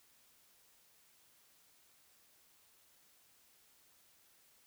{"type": "silence", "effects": ["white hiss -68 dBFS RMS until 4.66 s"]}